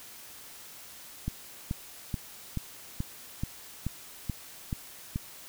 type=click train; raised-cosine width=5 ms; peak=-18 dBFS; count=10; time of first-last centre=1.28-5.159 s; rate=2.32 Hz; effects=white hiss -48 dBFS RMS until 5.48 s